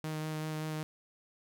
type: tone with vibrato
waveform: sawtooth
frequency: 155.56 Hz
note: D#3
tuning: in tune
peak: -31 dBFS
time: 0.04-0.83 s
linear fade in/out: 0 ms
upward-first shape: sine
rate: 5.2 Hz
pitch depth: 11 cents each way
effects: none